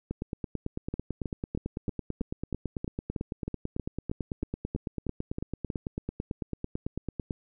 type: two click trains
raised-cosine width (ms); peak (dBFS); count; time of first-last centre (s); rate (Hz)
3; -19 / -19; 66 / 16; 0.11-7.308 / 0.94-5.702; 9.03 / 3.15
effects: none